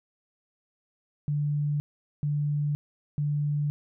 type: tone bursts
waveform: sine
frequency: 146.83 Hz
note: D3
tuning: in tune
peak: -24 dBFS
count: 3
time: 1.28-3.7 s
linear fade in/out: 0 ms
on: 520 ms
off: 430 ms
effects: none